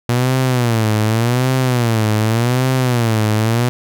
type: tone with vibrato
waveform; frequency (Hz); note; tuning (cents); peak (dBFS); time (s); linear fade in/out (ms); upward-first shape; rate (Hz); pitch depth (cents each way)
sawtooth; 118.3; A#2; +26; -9; 0.09-3.69; 0; sine; 0.86; 170
effects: none